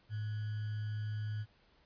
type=tone with sample-and-hold; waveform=sine; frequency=106.8 Hz; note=G#2; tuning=49 cents sharp; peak=-35 dBFS; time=0.09-1.46 s; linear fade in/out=50 ms; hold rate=1575 Hz; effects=pink hiss -68 dBFS RMS until 1.85 s + resampled to 11025 Hz